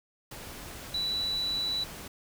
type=tone in noise; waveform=sine; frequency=3951 Hz; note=B7; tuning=in tune; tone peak=-28 dBFS; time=0.94-1.84 s; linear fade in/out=5 ms; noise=pink; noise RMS=-43 dBFS; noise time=0.31-2.08 s; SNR=+12 dB; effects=none